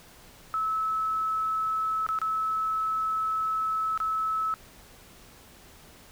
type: tone with dropouts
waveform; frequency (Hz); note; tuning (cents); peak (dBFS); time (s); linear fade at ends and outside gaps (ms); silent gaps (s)
sine; 1300; E6; -24; -25; 0.54-4.54; 0; 2.065-2.089 / 2.188-2.216 / 3.976-4.002
effects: pink hiss -52 dBFS RMS until 6.11 s